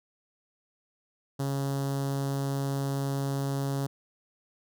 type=tone with notch filter; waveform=sawtooth; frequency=138.1 Hz; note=C#3; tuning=6 cents flat; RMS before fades=-30 dBFS; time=1.39-3.87 s; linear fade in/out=10 ms; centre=2300 Hz; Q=0.74; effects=none